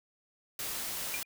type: noise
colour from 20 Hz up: white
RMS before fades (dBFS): -37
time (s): 0.59-1.23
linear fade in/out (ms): 2
type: tone with exponential decay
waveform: sine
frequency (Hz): 2400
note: D7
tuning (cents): +37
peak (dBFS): -30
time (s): 1.14-1.25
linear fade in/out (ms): 0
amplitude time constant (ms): 23
effects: none